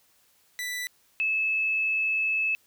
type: tone pair in turn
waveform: sawtooth / sine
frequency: 1978 / 2605 Hz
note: B6 / E7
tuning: +2 / -21 cents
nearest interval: perfect fourth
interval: 477 cents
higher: second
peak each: -27 / -23 dBFS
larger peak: second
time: 0.59-0.87 / 1.2-2.55 s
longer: second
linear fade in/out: 0 ms
effects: white hiss -64 dBFS RMS until 2.66 s